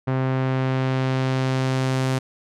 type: tone with low-pass filter sweep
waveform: sawtooth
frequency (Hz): 131.1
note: C3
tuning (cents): +4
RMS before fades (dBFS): -22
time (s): 0.07-2.19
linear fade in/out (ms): 10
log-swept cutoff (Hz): 1700 to 9600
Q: 0.74
effects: none